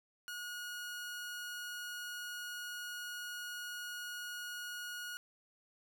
sawtooth tone, 1446 Hz, F#6, 40 cents flat, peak -38 dBFS, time 0.28-5.17 s, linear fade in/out 0 ms, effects none

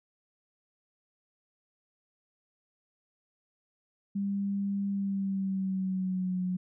sine tone with pitch glide, 199.1 to 182.58 Hz, G3 to F#3, +27 to -23 cents, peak -28 dBFS, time 4.15-6.57 s, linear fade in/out 10 ms, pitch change -150 cents, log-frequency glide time 4.89-6.41 s, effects none

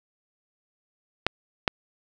clicks, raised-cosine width 0.3 ms, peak -4 dBFS, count 2, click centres 1.266 / 1.678 s, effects none

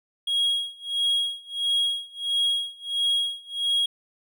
triangle tone with tremolo, 3295 Hz, G#7, 14 cents flat, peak -18 dBFS, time 0.27-3.86 s, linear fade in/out 5 ms, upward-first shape sine, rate 1.5 Hz, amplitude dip 95%, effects none

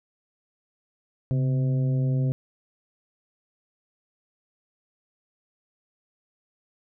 harmonic tone with a mistuned harmonic, 128.1 Hz, C3, 36 cents flat, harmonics 1 / 2 / 3 / 4 / 5, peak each -21 / -32 / -40 / -39 / -45 dBFS, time 1.31-2.32 s, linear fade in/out 0 ms, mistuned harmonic 1, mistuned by +78 cents, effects none

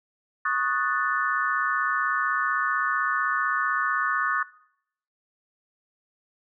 sine chord, D# half-diminished seventh, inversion third, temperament equal, 1108.7 / 1244.5 / 1480 / 1760 Hz, C#6 / D#6 / F#6 / A6, 0 / 0 / 0 / 0 cents, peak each -28 dBFS, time 0.45-4.43 s, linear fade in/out 5 ms, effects noise-tail reverb RT60 0.7 s tail -20 dB re dry

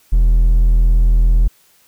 triangle tone with hard clipping, 41.2 Hz, E1, in tune, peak -9 dBFS, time 0.12-1.48 s, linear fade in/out 10 ms, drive 6 dB, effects white hiss -53 dBFS RMS until 1.87 s

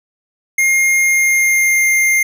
square tone with pitch glide, 2130 to 2110 Hz, C7 to C7, +30 to +14 cents, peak -11 dBFS, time 0.58-2.23 s, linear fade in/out 5 ms, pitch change -16 cents, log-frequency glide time 1.01-1.87 s, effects none

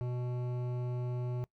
sine tone with hard clipping, 123.47 Hz, B2, in tune, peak -35 dBFS, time 0.01-1.44 s, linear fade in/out 0 ms, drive 13 dB, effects noise-tail reverb RT60 0.1 s tail -22 dB re dry

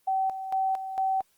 sine tone with tremolo, 766 Hz, G5, 40 cents flat, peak -23 dBFS, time 0.07-1.22 s, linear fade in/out 10 ms, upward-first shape square, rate 2.2 Hz, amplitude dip 65%, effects white hiss -68 dBFS RMS until 1.37 s + Opus 24 kbps

